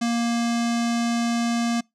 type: tone with low-pass filter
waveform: square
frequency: 234.4 Hz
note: A#3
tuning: 10 cents sharp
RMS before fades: -23 dBFS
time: 0.01-1.81 s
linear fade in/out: 10 ms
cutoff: 6900 Hz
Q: 1.7
effects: noise-tail reverb RT60 0.2 s tail -26 dB re dry